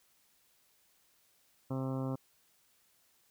harmonic tone, 132.2 Hz, C3, 18 cents sharp, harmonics 1 / 2 / 3 / 4 / 5 / 6 / 7 / 8 / 9 / 10, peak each -36 / -37 / -46 / -43 / -50 / -51 / -53 / -51 / -54 / -55 dBFS, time 1.7-2.16 s, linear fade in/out 10 ms, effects white hiss -70 dBFS RMS until 3.3 s

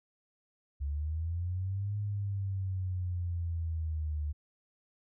sine linear two-way sweep, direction up then down, 69 to 103.83 to 73.7 Hz, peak -31 dBFS, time 0.8-4.33 s, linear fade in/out 20 ms, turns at 1.97 s, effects none

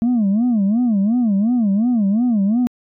sine tone with vibrato, 220 Hz, A3, in tune, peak -11 dBFS, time 0.02-2.67 s, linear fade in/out 0 ms, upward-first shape sine, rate 2.8 Hz, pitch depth 220 cents each way, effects tanh soft clip ceiling -12 dBFS

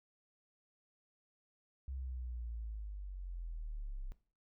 sine linear sweep, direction down, 67 to 31.33 Hz, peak -40 dBFS, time 1.88-4.12 s, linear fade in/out 0 ms, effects noise-tail reverb RT60 0.4 s tail -17 dB re dry

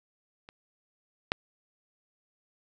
clicks, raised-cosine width 0.3 ms, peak -30 / -9 dBFS, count 2, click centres 0.489 / 1.319 s, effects none

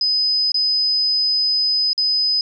sine tone with dropouts, 5020 Hz, D#8, 15 cents sharp, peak -15 dBFS, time 0.01-2.41 s, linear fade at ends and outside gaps 2 ms, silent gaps 0.519-0.543 / 1.932-1.978 s, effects none

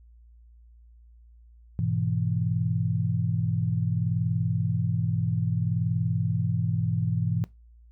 sine chord, E major, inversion first, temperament just, 103.01 / 123.61 / 164.81 Hz, G#2 / B2 / E3, -14 / +2 / 0 cents, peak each -28 dBFS, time 1.79-7.44 s, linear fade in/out 0 ms, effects noise-tail reverb RT60 0.2 s tail -19 dB re dry + added 58 Hz sine -50 dBFS peak until 7.91 s

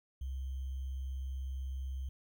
sine tone with sample-and-hold, 66 Hz, C2, 16 cents sharp, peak -36 dBFS, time 0.21-2.09 s, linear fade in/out 5 ms, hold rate 3150 Hz, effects none

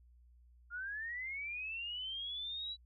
sine linear sweep, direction up, 1388 to 3951 Hz, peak -39 dBFS, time 0.7-2.77 s, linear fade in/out 50 ms, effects added 60 Hz sine -60 dBFS peak until 2.85 s

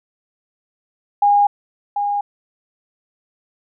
sine tone with echo, 816 Hz, G#5, 31 cents flat, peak -10 dBFS, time 1.22-1.47 s, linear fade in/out 5 ms, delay 740 ms, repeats 1, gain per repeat -7 dB, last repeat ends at 2.21 s, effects none

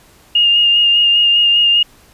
sine tone with vibrato, 2833 Hz, F7, 24 cents sharp, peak -8 dBFS, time 0.35-1.83 s, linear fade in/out 5 ms, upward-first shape sine, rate 5 Hz, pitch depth 21 cents each way, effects pink hiss -47 dBFS RMS until 2.13 s + resampled to 32000 Hz

